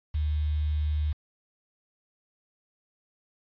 sine tone with quantisation, 75.5 Hz, D2, 48 cents sharp, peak -24 dBFS, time 0.14-1.13 s, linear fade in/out 10 ms, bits 8, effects resampled to 11025 Hz

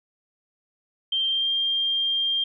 sine tone with pitch glide, 3156 to 3195 Hz, G7 to G7, +11 to +32 cents, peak -21 dBFS, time 1.12-2.44 s, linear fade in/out 5 ms, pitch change +21 cents, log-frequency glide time 1.27-1.5 s, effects none

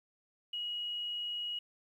sine tone, 2900 Hz, F#7, 35 cents flat, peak -35 dBFS, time 0.53-1.59 s, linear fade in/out 5 ms, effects 11-bit

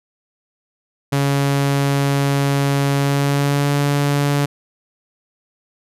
sawtooth tone with pitch glide, 140 to 143.11 Hz, C#3 to D3, +18 to -44 cents, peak -11 dBFS, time 1.12-4.46 s, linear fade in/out 10 ms, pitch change +38 cents, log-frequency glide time 2.97-3.74 s, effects resampled to 32000 Hz

